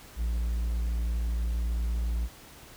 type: tone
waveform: triangle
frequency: 57.6 Hz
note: A#1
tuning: 20 cents flat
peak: -24 dBFS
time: 0.16-2.29 s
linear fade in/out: 50 ms
effects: pink hiss -50 dBFS RMS until 2.76 s